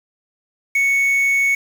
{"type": "tone with quantisation", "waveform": "triangle", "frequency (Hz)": 2217, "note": "C#7", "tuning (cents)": 0, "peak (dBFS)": -12, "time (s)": [0.75, 1.55], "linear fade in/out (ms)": 5, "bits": 6, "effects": []}